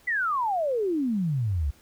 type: exponential sweep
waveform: sine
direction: down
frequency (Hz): 2027 to 65.41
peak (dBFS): -23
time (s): 0.07-1.71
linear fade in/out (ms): 10
effects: pink hiss -58 dBFS RMS until 1.81 s